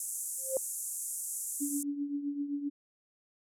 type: band-pass noise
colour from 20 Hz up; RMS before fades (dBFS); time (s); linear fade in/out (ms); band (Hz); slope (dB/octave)
pink; -38; 0-1.83; 2; 7100 to 12000; 48
type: tone with exponential growth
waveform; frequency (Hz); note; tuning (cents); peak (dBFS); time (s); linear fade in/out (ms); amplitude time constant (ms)
sine; 529; C5; +19; -24; 0.38-0.57; 1; 40
type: tone with tremolo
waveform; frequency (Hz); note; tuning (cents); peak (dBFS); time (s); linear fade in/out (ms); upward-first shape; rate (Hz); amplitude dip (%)
sine; 286; D4; -46; -29; 1.6-2.7; 20; triangle; 7.7; 70
effects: none